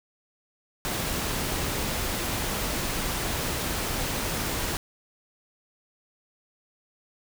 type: noise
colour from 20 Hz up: pink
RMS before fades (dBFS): -29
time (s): 0.85-4.77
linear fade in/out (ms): 0
effects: none